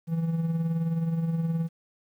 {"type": "tone with tremolo", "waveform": "triangle", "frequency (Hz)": 164.81, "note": "E3", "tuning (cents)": 0, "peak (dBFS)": -20, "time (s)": [0.07, 1.69], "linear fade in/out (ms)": 50, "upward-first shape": "triangle", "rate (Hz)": 19, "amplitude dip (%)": 55, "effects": ["10-bit"]}